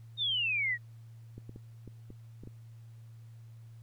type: exponential sweep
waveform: sine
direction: down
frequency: 3729 to 1864.7 Hz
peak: -28 dBFS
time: 0.17-0.78 s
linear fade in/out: 50 ms
type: clicks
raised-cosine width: 3 ms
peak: -33 dBFS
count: 7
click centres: 1.38 / 1.494 / 1.561 / 1.877 / 2.104 / 2.436 / 2.474 s
effects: added 114 Hz sine -48 dBFS peak until 3.82 s + pink hiss -70 dBFS RMS until 3.82 s